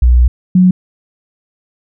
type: tone pair in turn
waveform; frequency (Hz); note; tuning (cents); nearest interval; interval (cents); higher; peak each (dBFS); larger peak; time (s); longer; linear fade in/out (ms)
sine; 61 / 183.11; B1 / F#3; -21 / -18; octave + perfect fifth; 1903; second; -4; neither; 0.02-0.28 / 0.55-0.71; first; 5
effects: none